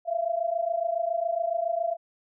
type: tone pair together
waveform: sine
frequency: 659.3 / 686.5 Hz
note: E5 / F5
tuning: 0 / -30 cents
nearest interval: minor second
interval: 70 cents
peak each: -28 / -27 dBFS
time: 0.05-1.97 s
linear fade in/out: 50 ms
effects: none